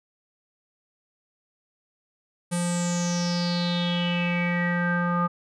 square tone with low-pass filter sweep, 174.61 Hz, F3, in tune, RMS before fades -25 dBFS, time 2.51-5.28 s, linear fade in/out 20 ms, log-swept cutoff 9500 to 1200 Hz, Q 7.5, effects none

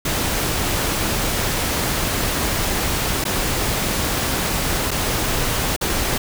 pink noise with dropouts, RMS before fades -21 dBFS, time 0.05-6.18 s, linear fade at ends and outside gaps 5 ms, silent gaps 3.241-3.251 / 4.908-4.913 / 5.764-5.811 s, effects none

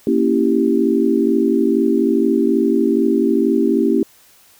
sine chord, A# diminished seventh, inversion none, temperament equal, 233.1 / 277.2 / 329.6 / 392 Hz, A#3 / C#4 / E4 / G4, 0 / 0 / 0 / 0 cents, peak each -18 dBFS, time 0.07-4.03 s, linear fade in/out 2 ms, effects white hiss -50 dBFS RMS until 4.59 s

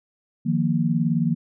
sine chord, Eb suspended second, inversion none, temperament just, 155.56 / 175.01 / 233.3 Hz, Eb3 / F3 / Bb3, 0 / +4 / +2 cents, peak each -23 dBFS, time 0.45-1.35 s, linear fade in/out 20 ms, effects none

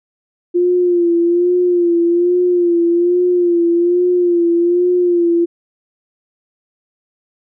sine tone with vibrato, 349.2 Hz, F4, in tune, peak -10 dBFS, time 0.54-5.46 s, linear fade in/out 20 ms, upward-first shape sine, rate 1.2 Hz, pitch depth 47 cents each way, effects none

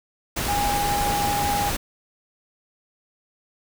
sine tone in noise, 817 Hz, G#5, 29 cents flat, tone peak -22 dBFS, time 0.48-1.7 s, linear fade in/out 10 ms, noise pink, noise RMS -26 dBFS, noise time 0.36-1.77 s, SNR +1 dB, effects none

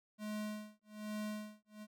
square tone with tremolo, 212 Hz, G#3, 36 cents sharp, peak -39 dBFS, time 0.18-1.87 s, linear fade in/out 50 ms, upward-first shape sine, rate 1.2 Hz, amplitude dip 100%, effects none

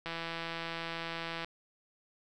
click train, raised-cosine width 0.3 ms, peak -22 dBFS, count 231, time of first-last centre 0.06-1.446 s, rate 166 Hz, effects none

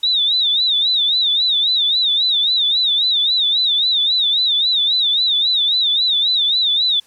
sine tone with vibrato, 3729 Hz, A#7, in tune, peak -13 dBFS, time 0.03-7 s, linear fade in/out 5 ms, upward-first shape sine, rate 3.7 Hz, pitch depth 130 cents each way, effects white hiss -52 dBFS RMS until 7.06 s + low-pass 10000 Hz 12 dB/octave

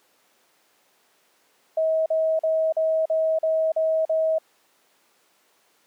sine tone bursts, 639 Hz, D#5, 46 cents sharp, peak -18 dBFS, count 8, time 1.77-4.384 s, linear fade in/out 5 ms, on 290 ms, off 42 ms, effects pink hiss -62 dBFS RMS until 5.86 s + high-pass 400 Hz 12 dB/octave

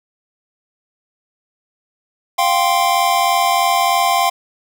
square chord, F suspended second, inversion none, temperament equal with one note detuned, 698.5 / 781.7 / 1046.5 Hz, F5 / G5 / C6, 0 / -5 / 0 cents, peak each -18 dBFS, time 2.38-4.3 s, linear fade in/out 10 ms, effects none

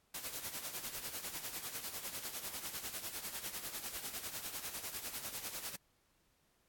white noise with tremolo, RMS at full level -41 dBFS, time 0.14-5.76 s, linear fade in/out 5 ms, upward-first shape sine, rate 10 Hz, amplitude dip 65%, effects pink hiss -75 dBFS RMS until 6.68 s + AAC 64 kbps

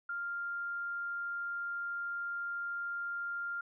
sine tone, 1396.9 Hz, F6, in tune, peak -35 dBFS, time 0.09-3.61 s, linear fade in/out 5 ms, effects none

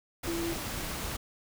sine tone in noise, 335.8 Hz, E4, 32 cents sharp, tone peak -31 dBFS, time 0.27-0.54 s, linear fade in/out 10 ms, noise pink, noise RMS -36 dBFS, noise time 0.23-1.17 s, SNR +2 dB, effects none

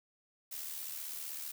blue noise with amplitude modulation, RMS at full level -40 dBFS, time 0.51-1.52 s, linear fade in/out 10 ms, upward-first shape sine, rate 75.7 Hz, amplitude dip 50%, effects none

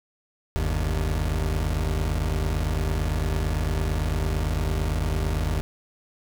30% pulse tone pair together, 48.88 / 77.78 Hz, G1 / D#2, -4 / 0 cents, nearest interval minor sixth, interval 804 cents, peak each -23 dBFS, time 0.56-5.61 s, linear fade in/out 0 ms, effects none

